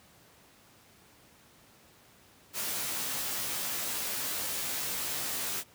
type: noise with comb filter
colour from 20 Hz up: white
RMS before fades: -34 dBFS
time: 2.53-5.64 s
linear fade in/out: 50 ms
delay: 15 ms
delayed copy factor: +0.95
effects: pink hiss -59 dBFS RMS until 5.74 s + high-pass 80 Hz 12 dB/octave